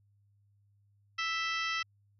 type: harmonic tone with a mistuned harmonic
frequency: 659.3 Hz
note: E5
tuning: in tune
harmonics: 2 / 3 / 4 / 5 / 6 / 7 / 8 / 9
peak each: -36 / -36 / -38 / -40 / -45 / -47 / -43 / -50 dBFS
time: 1.18-1.83 s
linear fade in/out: 10 ms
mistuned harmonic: 5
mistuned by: -63 cents
effects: added 101 Hz sine -65 dBFS peak until 2.19 s